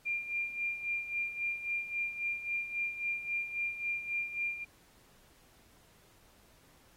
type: tone with tremolo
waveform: sine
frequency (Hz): 2393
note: D7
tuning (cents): +32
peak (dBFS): -30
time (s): 0.05-4.65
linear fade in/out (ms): 20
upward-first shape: sine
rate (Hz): 3.7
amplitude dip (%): 70
effects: pink hiss -64 dBFS RMS until 6.96 s + AAC 48 kbps